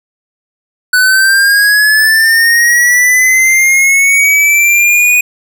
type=linear sweep; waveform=square; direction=up; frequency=1486 to 2483 Hz; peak=-6 dBFS; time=0.93-5.21 s; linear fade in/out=5 ms; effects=8-bit